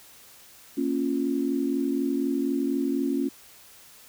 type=chord; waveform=sine; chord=Bb minor; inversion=none; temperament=equal; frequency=233.1 / 277.2 / 349.2 Hz; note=Bb3 / Db4 / F4; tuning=0 / 0 / 0 cents; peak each=-30 / -25 / -30 dBFS; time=0.77-3.29 s; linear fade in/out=10 ms; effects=white hiss -51 dBFS RMS until 4.08 s